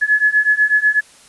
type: beating tone pair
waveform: sine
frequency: 1701 / 1709.1 Hz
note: G#6 / G#6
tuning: +41 / +49 cents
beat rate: 8.1 Hz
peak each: -15 / -14 dBFS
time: 0.01-1.01 s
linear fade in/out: 20 ms
effects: white hiss -46 dBFS RMS until 1.28 s + resampled to 24000 Hz